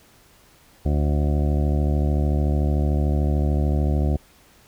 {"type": "harmonic tone", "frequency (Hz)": 73.5, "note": "D2", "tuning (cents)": 2, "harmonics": [1, 2, 3, 4, 5, 7, 8, 9, 10], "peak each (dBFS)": [-19, -25, -29, -31, -33, -36, -37, -38, -39], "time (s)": [0.85, 4.17], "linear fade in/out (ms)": 10, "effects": ["pink hiss -54 dBFS RMS until 4.67 s"]}